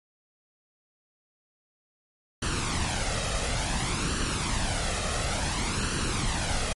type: noise with flanger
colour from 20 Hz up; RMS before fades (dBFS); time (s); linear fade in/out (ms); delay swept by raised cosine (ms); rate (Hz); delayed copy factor
pink; -28; 2.42-6.73; 5; 0.68 to 1.59; 0.57; +0.55
effects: low-pass 12000 Hz 12 dB/octave + MP3 48 kbps